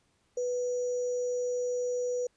sine tone with sample-and-hold, 493.9 Hz, B4, in tune, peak -28 dBFS, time 0.37-2.27 s, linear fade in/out 5 ms, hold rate 6300 Hz, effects pink hiss -71 dBFS RMS until 2.36 s + resampled to 22050 Hz

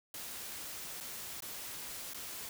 white noise with dropouts, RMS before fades -44 dBFS, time 0.14-2.49 s, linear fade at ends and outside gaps 2 ms, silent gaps 1.003-1.008 / 1.405-1.422 / 2.136-2.144 s, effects none

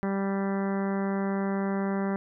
harmonic tone with a mistuned harmonic, 196 Hz, G3, in tune, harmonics 1 / 2 / 3 / 4 / 5 / 6 / 7 / 8 / 9 / 10, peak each -27 / -33 / -37 / -39 / -41 / -43 / -44 / -45 / -46 / -47 dBFS, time 0.03-2.16 s, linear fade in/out 0 ms, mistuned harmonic 10, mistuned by +16 cents, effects none

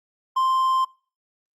triangle tone, 1046.5 Hz, C6, in tune, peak -16 dBFS, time 0.36-0.85 s, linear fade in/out 10 ms, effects noise-tail reverb RT60 0.4 s tail -24 dB re dry + Opus 48 kbps

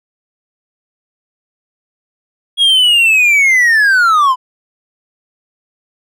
triangle linear sweep, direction down, 3322 to 987.8 Hz, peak -5 dBFS, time 2.57-4.36 s, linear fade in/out 50 ms, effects none

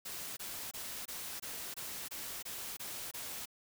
white noise bursts, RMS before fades -43 dBFS, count 10, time 0.05-3.457 s, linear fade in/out 10 ms, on 320 ms, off 23 ms, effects none

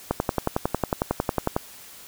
click train, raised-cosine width 1 ms, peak -7 dBFS, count 17, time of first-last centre 0.11-1.565 s, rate 11 Hz, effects white hiss -45 dBFS RMS until 2.07 s

